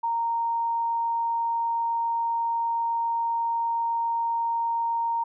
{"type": "tone", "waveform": "sine", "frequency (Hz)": 927, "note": "A#5", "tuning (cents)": -10, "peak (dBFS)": -23, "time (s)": [0.03, 5.24], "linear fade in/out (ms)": 10, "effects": []}